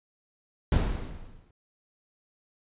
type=noise with exponential decay; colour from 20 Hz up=brown; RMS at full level=-19 dBFS; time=0.72-1.51 s; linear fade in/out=1 ms; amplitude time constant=170 ms; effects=resampled to 8000 Hz